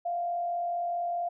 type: tone with frequency modulation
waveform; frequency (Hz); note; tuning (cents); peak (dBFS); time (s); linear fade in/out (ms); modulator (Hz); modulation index
sine; 696; F5; -6; -28; 0.05-1.29; 10; 44.7; 0.36
effects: none